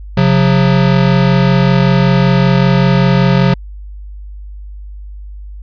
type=tone pair together; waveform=square; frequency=135.1 / 180.34 Hz; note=C#3 / F#3; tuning=-44 / -44 cents; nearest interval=perfect fourth; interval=500 cents; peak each=-11 dBFS; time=0.17-3.54 s; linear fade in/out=5 ms; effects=added 50 Hz sine -26 dBFS peak until 5.62 s + resampled to 11025 Hz